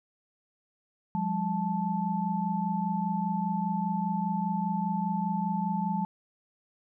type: tone cluster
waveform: sine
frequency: 176.8 / 201.8 / 875 Hz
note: F3 / G#3 / A5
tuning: +22 / -49 / -10 cents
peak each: -31 dBFS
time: 1.15-6.05 s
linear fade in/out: 0 ms
effects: none